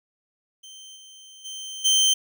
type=tone with level steps; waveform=25% pulse; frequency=3115 Hz; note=G7; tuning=12 cents flat; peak=-38 / -41 / -30 / -13 dBFS; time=0.63-2.14 s; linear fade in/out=10 ms; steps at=0.95 / 1.44 / 1.84 s; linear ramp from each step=20 ms; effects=none